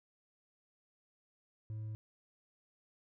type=tone with hard clipping; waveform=sine; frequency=108.5 Hz; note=A2; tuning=24 cents flat; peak=-40 dBFS; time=1.7-1.95 s; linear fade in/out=0 ms; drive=2 dB; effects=none